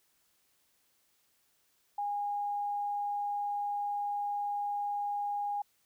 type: tone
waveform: sine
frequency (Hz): 818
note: G#5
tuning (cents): -26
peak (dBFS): -31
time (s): 1.98-5.62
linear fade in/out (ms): 5
effects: white hiss -72 dBFS RMS until 5.85 s